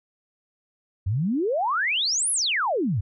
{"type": "exponential two-way sweep", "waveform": "sine", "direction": "up then down", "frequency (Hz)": [87.31, 11175, 87.31], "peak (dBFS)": -21, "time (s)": [1.06, 3.01], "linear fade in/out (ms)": 10, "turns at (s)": 2.31, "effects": []}